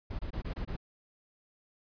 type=noise bursts; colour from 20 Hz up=brown; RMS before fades=-36 dBFS; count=6; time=0.1-0.766 s; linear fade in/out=10 ms; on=91 ms; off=24 ms; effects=resampled to 11025 Hz